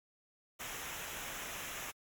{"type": "noise with comb filter", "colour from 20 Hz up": "pink", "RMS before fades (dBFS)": -43, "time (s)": [0.59, 1.92], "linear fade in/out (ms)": 20, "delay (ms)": 0.22, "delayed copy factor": -0.7, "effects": ["MP3 96 kbps"]}